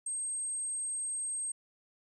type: tone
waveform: sine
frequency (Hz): 8410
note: C9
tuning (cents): +8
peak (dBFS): -33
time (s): 0.06-1.52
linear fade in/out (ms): 5
effects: none